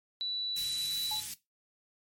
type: tone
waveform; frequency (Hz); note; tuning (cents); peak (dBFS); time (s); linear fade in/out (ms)
sine; 3951; B7; 0; -31; 0.21-1.2; 0
type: band-stop noise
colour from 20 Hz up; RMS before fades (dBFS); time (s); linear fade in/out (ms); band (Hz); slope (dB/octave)
white; -39; 0.56-1.34; 5; 190 to 2800; 12
type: tone with exponential decay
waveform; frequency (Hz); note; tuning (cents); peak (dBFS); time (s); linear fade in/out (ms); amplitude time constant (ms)
sine; 855; A5; -50; -36; 1.11-1.34; 5; 48
effects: noise-tail reverb RT60 0.2 s tail -18 dB re dry + MP3 64 kbps